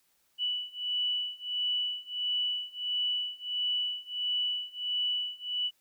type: beating tone pair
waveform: sine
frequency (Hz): 2960 / 2961.5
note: F#7 / F#7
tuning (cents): 0 / +1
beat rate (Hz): 1.5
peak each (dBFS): -33 / -32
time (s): 0.38-5.71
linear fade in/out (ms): 50
effects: white hiss -71 dBFS RMS until 5.8 s